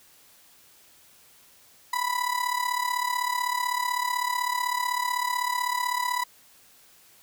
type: tone with amplitude modulation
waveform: 35% pulse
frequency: 987.8 Hz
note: B5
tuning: in tune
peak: -20 dBFS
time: 1.93-6.24 s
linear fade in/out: 5 ms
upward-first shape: sine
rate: 35.9 Hz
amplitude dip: 75%
effects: white hiss -56 dBFS RMS until 7.22 s